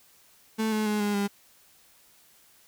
35% pulse tone with pitch steps, 220 / 215.2 / 210.6 / 206 / 201.5 Hz, A3 / A3 / G#3 / G#3 / G3, 0 / -38 / +24 / -14 / +48 cents, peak -23 dBFS, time 0.58-1.28 s, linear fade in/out 20 ms, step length 140 ms, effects white hiss -59 dBFS RMS until 2.67 s

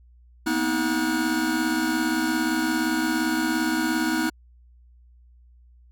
square tone cluster, 234.8 / 252.2 / 317.8 / 1454 Hz, A#3 / B3 / D#4 / F#6, +13 / +36 / +37 / -31 cents, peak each -32 / -29 / -25 / -30 dBFS, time 0.46-4.3 s, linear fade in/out 10 ms, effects added 60 Hz sine -50 dBFS peak until 5.91 s

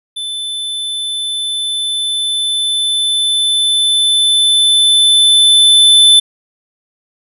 square tone with level ramp, 3520 Hz, A7, in tune, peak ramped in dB -20 to -4 dBFS, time 0.16-6.2 s, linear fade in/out 10 ms, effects resampled to 32000 Hz

